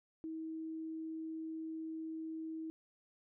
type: tone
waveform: sine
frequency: 320.3 Hz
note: E4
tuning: 50 cents flat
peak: -40 dBFS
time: 0.24-2.7 s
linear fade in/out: 0 ms
effects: none